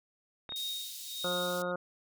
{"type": "tone with tremolo", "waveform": "sine", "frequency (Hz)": 3729, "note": "A#7", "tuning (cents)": 0, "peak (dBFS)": -34, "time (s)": [0.49, 1.72], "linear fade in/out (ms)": 10, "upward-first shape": "sine", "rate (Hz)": 1.5, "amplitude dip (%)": 90}
{"type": "clicks", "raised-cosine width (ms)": 0.5, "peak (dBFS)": -29, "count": 2, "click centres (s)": [0.492, 0.522]}
{"type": "high-pass noise", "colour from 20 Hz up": "pink", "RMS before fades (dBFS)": -44, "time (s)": [0.56, 1.62], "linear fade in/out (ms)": 0, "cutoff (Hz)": 3800, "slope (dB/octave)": 24}
{"type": "harmonic tone", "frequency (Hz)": 178.5, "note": "F3", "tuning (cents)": 38, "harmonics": [1, 2, 3, 4, 5, 6, 7, 8], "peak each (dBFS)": [-40, -41, -34, -45, -47, -48, -40, -40], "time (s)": [1.24, 1.76], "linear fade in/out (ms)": 5}
{"effects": []}